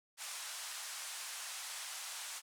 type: band-pass noise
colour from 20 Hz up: white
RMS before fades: -45 dBFS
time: 0.17-2.42 s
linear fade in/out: 50 ms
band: 740 to 10000 Hz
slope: 24 dB/octave
effects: none